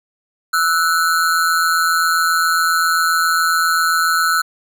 square ring-modulated tone, 1396.9 Hz, F6, in tune, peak -11 dBFS, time 0.53-4.42 s, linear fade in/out 10 ms, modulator 83.7 Hz, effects none

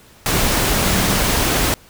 sine tone in noise, 190.5 Hz, G3, 49 cents flat, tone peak -25 dBFS, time 0.76-1.18 s, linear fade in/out 0 ms, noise pink, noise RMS -17 dBFS, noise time 0.26-1.74 s, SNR -11 dB, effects pink hiss -47 dBFS RMS until 1.89 s

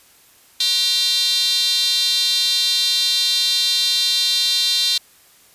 square tone with high-pass filter, 213 Hz, G#3, 44 cents sharp, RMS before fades -18 dBFS, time 0.6-4.98 s, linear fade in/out 5 ms, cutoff 3900 Hz, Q 7.5, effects white hiss -51 dBFS RMS until 5.54 s + resampled to 32000 Hz

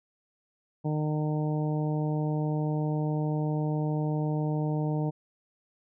harmonic tone, 152.3 Hz, D#3, 37 cents flat, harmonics 1 / 2 / 3 / 4 / 5 / 6, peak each -27 / -33 / -37 / -39 / -41 / -43 dBFS, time 0.84-5.11 s, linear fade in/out 20 ms, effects none

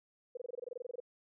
sine tone bursts, 490 Hz, B4, 14 cents flat, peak -38 dBFS, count 15, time 0.35-1.002 s, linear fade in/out 5 ms, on 22 ms, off 23 ms, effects none

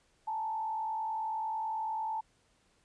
sine tone with frequency modulation, 880 Hz, A5, in tune, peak -32 dBFS, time 0.27-2.21 s, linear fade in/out 10 ms, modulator 49.1 Hz, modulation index 0.57, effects pink hiss -70 dBFS RMS until 2.84 s + resampled to 22050 Hz

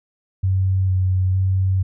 sine tone with vibrato, 93.9 Hz, F#2, 26 cents sharp, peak -15 dBFS, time 0.43-1.83 s, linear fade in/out 10 ms, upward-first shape square, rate 1.1 Hz, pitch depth 15 cents each way, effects none

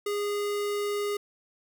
square tone, 410.7 Hz, G#4, 19 cents flat, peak -28 dBFS, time 0.06-1.17 s, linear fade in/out 5 ms, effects none

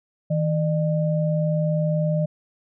sine tone pair together, 159.45 / 602 Hz, D#3 / D5, +43 / +43 cents, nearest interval octave + major seventh, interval 2300 cents, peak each -20 / -25 dBFS, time 0.3-2.26 s, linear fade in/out 10 ms, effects none

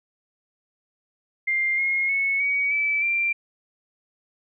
sine tone with pitch steps, 2100 / 2150 / 2202 / 2255 / 2309 / 2364 Hz, C7 / C7 / C#7 / C#7 / D7 / D7, +6 / +47 / -12 / +29 / -30 / +11 cents, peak -20 dBFS, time 1.47-3.33 s, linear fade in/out 10 ms, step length 310 ms, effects none

